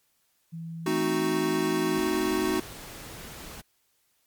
sine tone with pitch glide, 164.81 to 168.37 Hz, E3 to E3, 0 to +37 cents, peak -34 dBFS, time 0.52-2 s, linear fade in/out 20 ms, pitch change +37 cents, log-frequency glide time 1.4-1.74 s
square chord, A diminished seventh, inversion none, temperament equal, 220 / 261.6 / 311.1 / 370 Hz, A3 / C4 / Eb4 / Gb4, 0 / 0 / 0 / 0 cents, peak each -34 / -34 / -29 / -28 dBFS, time 0.86-2.6 s, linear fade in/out 5 ms
pink noise, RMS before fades -42 dBFS, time 1.95-3.62 s, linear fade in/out 20 ms
effects white hiss -70 dBFS RMS until 4.26 s + MP3 96 kbps

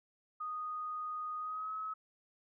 sine tone with pitch glide, 1240 to 1283 Hz, D#6 to E6, -6 to -47 cents, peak -37 dBFS, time 0.4-1.94 s, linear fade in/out 10 ms, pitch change +59 cents, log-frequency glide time 1.39-1.72 s, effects none

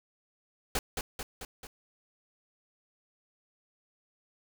pink noise with echo, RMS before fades -30 dBFS, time 0.75-0.79 s, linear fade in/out 2 ms, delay 220 ms, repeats 4, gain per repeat -4 dB, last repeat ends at 1.67 s, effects none

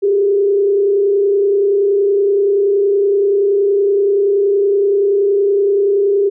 sine tone with frequency modulation, 400.8 Hz, G4, 38 cents sharp, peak -10 dBFS, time 0.02-6.3 s, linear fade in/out 20 ms, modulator 30.6 Hz, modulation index 0.52, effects none

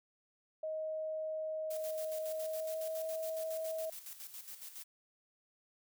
sine tone with pitch glide, 628 to 640.8 Hz, D#5 to E5, +16 to -49 cents, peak -36 dBFS, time 0.63-3.9 s, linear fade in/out 5 ms, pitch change +35 cents, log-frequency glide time 2.18-3.09 s
blue noise with tremolo, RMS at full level -47 dBFS, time 1.7-4.84 s, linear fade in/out 10 ms, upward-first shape square, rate 7.2 Hz, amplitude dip 60%
effects none

